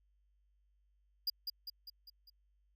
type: tone with echo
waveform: square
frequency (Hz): 4844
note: D#8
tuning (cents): -47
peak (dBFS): -32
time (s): 1.27-1.3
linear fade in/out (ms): 5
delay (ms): 200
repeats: 5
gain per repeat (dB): -5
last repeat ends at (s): 2.3
effects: added 50 Hz sine -70 dBFS peak until 2.75 s